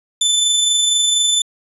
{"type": "tone with amplitude modulation", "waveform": "25% pulse", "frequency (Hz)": 3520, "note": "A7", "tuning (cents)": 0, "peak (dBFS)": -8, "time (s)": [0.21, 1.42], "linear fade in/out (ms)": 5, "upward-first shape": "sine", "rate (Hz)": 24.2, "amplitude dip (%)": 30, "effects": ["resampled to 32000 Hz"]}